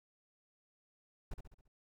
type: noise with echo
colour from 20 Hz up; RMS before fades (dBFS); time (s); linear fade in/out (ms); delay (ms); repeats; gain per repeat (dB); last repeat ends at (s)
brown; -40; 1.31-1.34; 5; 68; 5; -6; 1.68
effects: none